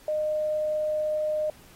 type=tone; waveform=sine; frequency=612 Hz; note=D#5; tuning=29 cents flat; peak=-24 dBFS; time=0.08-1.5 s; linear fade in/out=2 ms; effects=pink hiss -54 dBFS RMS until 1.75 s + AAC 48 kbps